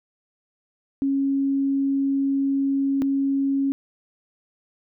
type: tone pair in turn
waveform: sine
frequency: 274.6 / 274.6 Hz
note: C#4 / C#4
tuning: -16 / -16 cents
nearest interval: unison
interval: 0 cents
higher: neither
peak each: -19 dBFS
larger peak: neither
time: 1.02-3.02 / 3.02-3.72 s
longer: first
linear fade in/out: 0 ms
effects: none